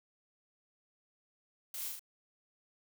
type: noise with echo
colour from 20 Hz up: blue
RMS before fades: -42 dBFS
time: 1.74-1.88 s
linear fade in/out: 2 ms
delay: 38 ms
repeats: 3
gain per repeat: -2 dB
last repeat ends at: 1.994 s
effects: none